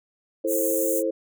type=chord; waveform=sine; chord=A minor; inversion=second; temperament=just; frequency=330 / 440 / 528 Hz; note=E4 / A4 / C5; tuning=+2 / 0 / +16 cents; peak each=-27 / -28 / -25 dBFS; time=0.44-1.11 s; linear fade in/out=10 ms
type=high-pass noise; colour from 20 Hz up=white; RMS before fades=-28 dBFS; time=0.47-1.03 s; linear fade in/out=50 ms; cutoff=6400 Hz; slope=96 dB/octave
effects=none